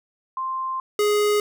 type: tone pair in turn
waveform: sine / square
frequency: 1050 / 416.7 Hz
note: C6 / G#4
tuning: +6 / +6 cents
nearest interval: octave + major third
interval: 1600 cents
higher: first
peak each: -24 / -18 dBFS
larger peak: second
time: 0.37-0.8 / 0.99-1.4 s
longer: first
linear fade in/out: 2 ms
effects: none